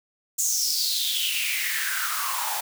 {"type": "noise with high-pass filter sweep", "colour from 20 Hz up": "white", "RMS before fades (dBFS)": -26, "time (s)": [0.38, 2.61], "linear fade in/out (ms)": 10, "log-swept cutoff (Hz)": [7000, 790], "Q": 6.8, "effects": []}